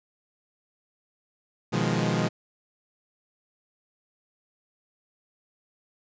sawtooth chord, F half-diminished seventh, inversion second, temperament equal, 123.47 / 155.56 / 174.61 / 207.7 Hz, Cb3 / Eb3 / F3 / Ab3, 0 / 0 / 0 / 0 cents, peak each -25 dBFS, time 1.72-2.29 s, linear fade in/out 20 ms, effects resampled to 16000 Hz

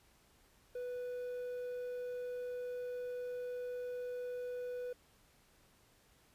triangle tone with quantisation, 493.9 Hz, B4, in tune, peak -37 dBFS, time 0.75-4.93 s, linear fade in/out 5 ms, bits 11, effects pink hiss -68 dBFS RMS until 6.34 s + resampled to 32000 Hz

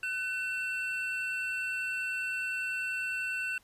triangle tone pair together, 1505.5 / 2695 Hz, F#6 / E7, +30 / +38 cents, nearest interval minor seventh, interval 1008 cents, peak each -33 / -32 dBFS, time 0.03-3.58 s, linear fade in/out 2 ms, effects pink hiss -64 dBFS RMS until 3.63 s + resampled to 32000 Hz

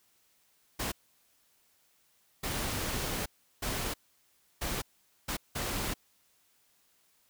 pink noise bursts at uneven times, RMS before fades -34 dBFS, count 6, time 0.79-0.92 / 2.43-3.26 / 3.62-3.94 / 4.61-4.82 / 5.28-5.37 / 5.55-5.94 s, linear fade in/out 10 ms, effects white hiss -69 dBFS RMS until 7.29 s

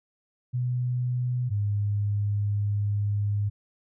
sine tone pair in turn, 124.1 / 102.64 Hz, B2 / G#2, +9 / -20 cents, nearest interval minor third, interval 329 cents, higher first, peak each -24 / -23 dBFS, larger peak second, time 0.53-1.5 / 1.5-3.5 s, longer second, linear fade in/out 20 ms, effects none

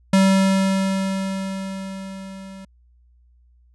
square tone with level ramp, 192.5 Hz, G3, 31 cents flat, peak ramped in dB -12 to -37 dBFS, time 0.13-2.65 s, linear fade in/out 5 ms, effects added 60 Hz sine -52 dBFS peak until 3.74 s + resampled to 24000 Hz

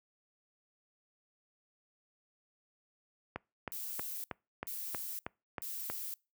click train, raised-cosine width 0.5 ms, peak -22 dBFS, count 9, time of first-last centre 3.36-5.9 s, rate 3.15 Hz
violet noise bursts, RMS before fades -41 dBFS, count 3, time 3.72-6.14 s, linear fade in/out 0 ms, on 520 ms, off 430 ms
effects noise-tail reverb RT60 0.3 s tail -26 dB re dry + high-pass 60 Hz 12 dB/octave

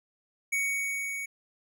square tone with level ramp, 2236 Hz, C#7, 14 cents sharp, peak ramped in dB -26 to -34 dBFS, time 0.52-1.26 s, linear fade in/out 10 ms, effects none

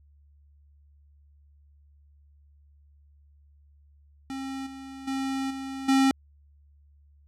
square tone with level steps, 268.4 Hz, C4, 44 cents sharp, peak -33 / -40 / -28 / -34 / -19 dBFS, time 4.3-6.11 s, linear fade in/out 0 ms, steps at 4.66 / 5.07 / 5.5 / 5.88 s, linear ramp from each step 10 ms, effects added 72 Hz sine -55 dBFS peak until 7.27 s + low-pass 9000 Hz 12 dB/octave

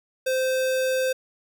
square tone, 519 Hz, C5, 14 cents flat, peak -22 dBFS, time 0.26-1.13 s, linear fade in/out 10 ms, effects none

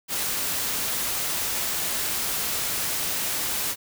white noise, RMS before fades -27 dBFS, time 0.08-3.76 s, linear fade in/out 50 ms, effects none

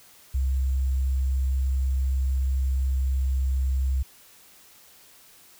sine tone with sample-and-hold, 66 Hz, C2, 16 cents sharp, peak -21 dBFS, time 0.34-4.03 s, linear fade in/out 10 ms, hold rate 7350 Hz, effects white hiss -53 dBFS RMS until 5.59 s

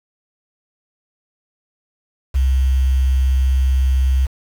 sine tone with quantisation, 65.41 Hz, C2, in tune, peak -12 dBFS, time 2.34-4.27 s, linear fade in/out 20 ms, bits 6, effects none

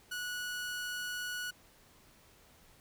sawtooth tone, 1467 Hz, F#6, 15 cents flat, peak -33 dBFS, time 0.11-1.51 s, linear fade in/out 10 ms, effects pink hiss -62 dBFS RMS until 2.8 s

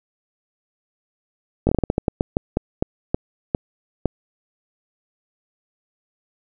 slowing click train, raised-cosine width 2 ms, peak -4 dBFS, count 16, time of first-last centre 1.67-4.057 s, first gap 20 ms, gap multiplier 1.26, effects none

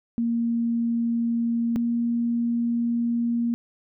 sine tone pair in turn, 233.1 / 235.3 Hz, A#3 / A#3, 0 / +16 cents, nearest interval unison, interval 16 cents, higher second, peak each -21 dBFS, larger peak neither, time 0.18-1.76 / 1.76-3.54 s, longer second, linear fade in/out 0 ms, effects none

